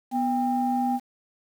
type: tone pair together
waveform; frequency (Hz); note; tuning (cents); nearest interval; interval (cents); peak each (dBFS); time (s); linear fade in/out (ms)
sine; 246.9 / 796.9; B3 / G5; 0 / +28; octave + minor sixth; 2028; -24; 0.11-1; 50
effects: tanh soft clip ceiling -14 dBFS + 8-bit